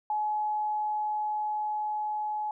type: tone with level ramp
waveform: sine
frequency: 848 Hz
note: G#5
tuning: 36 cents sharp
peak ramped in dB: -26 to -29 dBFS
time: 0.1-2.51 s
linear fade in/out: 2 ms
effects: none